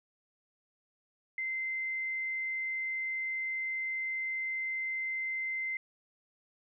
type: tone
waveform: sine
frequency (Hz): 2075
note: C7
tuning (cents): -15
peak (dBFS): -32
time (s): 1.38-5.77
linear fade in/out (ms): 2
effects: none